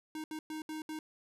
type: tone bursts at uneven times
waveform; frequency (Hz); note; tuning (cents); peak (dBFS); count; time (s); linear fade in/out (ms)
square; 311.2; D#4; 0; -39; 5; 0.15-0.24 / 0.31-0.39 / 0.5-0.62 / 0.69-0.82 / 0.89-0.99; 2
effects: resampled to 32000 Hz